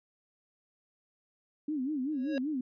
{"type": "tone with vibrato", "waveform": "sine", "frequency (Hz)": 280.2, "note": "C#4", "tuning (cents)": 19, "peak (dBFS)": -30, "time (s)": [1.68, 2.61], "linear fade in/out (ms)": 5, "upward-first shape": "sine", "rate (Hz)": 5.2, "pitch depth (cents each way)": 190}
{"type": "tone with exponential growth", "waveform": "square", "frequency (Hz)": 550, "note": "C#5", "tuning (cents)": -14, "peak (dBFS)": -31, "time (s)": [2.12, 2.38], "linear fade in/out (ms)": 1, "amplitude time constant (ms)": 56}
{"effects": ["resampled to 11025 Hz"]}